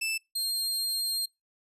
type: tone pair in turn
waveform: sawtooth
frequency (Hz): 2642 / 4202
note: E7 / C8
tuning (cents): +3 / +7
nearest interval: minor sixth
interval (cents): 804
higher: second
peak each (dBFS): -25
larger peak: neither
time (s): 0.01-0.18 / 0.35-1.26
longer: second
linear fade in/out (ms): 10
effects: noise-tail reverb RT60 0.2 s tail -24 dB re dry + resampled to 32000 Hz

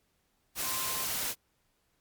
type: tone in noise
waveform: sine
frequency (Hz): 1046.5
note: C6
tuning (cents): 0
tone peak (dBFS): -40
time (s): 0.61-1.07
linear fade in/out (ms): 50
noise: white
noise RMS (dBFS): -33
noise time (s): 0.55-1.35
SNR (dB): -10
effects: pink hiss -74 dBFS RMS until 2 s + MP3 96 kbps

